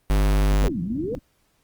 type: tone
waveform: square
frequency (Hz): 50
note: G1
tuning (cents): +35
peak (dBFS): -17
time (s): 0.1-0.68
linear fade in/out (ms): 0
type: low-pass noise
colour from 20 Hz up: white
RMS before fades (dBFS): -34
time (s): 0.61-1.19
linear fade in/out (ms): 5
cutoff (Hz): 320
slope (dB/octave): 96
type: exponential two-way sweep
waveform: sine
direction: down then up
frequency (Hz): 520 to 160 to 520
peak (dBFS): -25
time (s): 0.64-1.15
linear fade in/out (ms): 0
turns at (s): 0.81
effects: pink hiss -66 dBFS RMS until 1.63 s + Opus 32 kbps